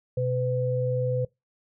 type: tone pair together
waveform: sine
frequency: 125.9 / 504 Hz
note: B2 / B4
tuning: +34 / +35 cents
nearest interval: 2 octaves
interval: 2401 cents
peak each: -26 dBFS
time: 0.17-1.25 s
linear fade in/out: 5 ms
effects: noise-tail reverb RT60 0.2 s tail -23 dB re dry